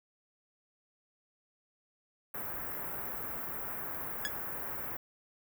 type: band-stop noise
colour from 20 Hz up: white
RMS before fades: -39 dBFS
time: 2.34-4.97 s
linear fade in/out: 5 ms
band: 1700 to 15000 Hz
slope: 24 dB/octave
type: tone with exponential decay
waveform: sawtooth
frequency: 1685 Hz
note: G#6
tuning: 25 cents sharp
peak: -24 dBFS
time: 4.25-4.32 s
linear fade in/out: 0 ms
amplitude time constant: 15 ms
effects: none